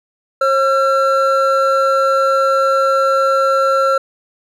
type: tone pair together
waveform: triangle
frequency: 539 / 1355.5 Hz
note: C#5 / E6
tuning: -49 / +48 cents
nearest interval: octave + major third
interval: 1597 cents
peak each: -12 dBFS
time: 0.41-3.98 s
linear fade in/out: 5 ms
effects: none